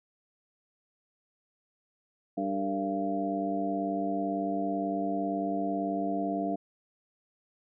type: harmonic tone with a mistuned harmonic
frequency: 98 Hz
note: G2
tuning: in tune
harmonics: 2 / 3 / 4 / 5 / 6 / 7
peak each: -35 / -32 / -41 / -40 / -44 / -32 dBFS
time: 2.37-6.56 s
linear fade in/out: 10 ms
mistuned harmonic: 5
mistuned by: -100 cents
effects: none